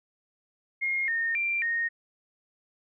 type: tone with pitch steps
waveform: sine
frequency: 2139 / 1835 / 2366 / 1855 Hz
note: C7 / A#6 / D7 / A#6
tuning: +38 / -28 / +12 / -9 cents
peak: -25 dBFS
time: 0.81-1.89 s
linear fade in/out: 20 ms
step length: 270 ms
effects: none